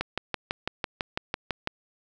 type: click train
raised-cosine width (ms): 0.3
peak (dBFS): -11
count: 11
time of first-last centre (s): 0.01-1.674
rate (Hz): 6.01
effects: none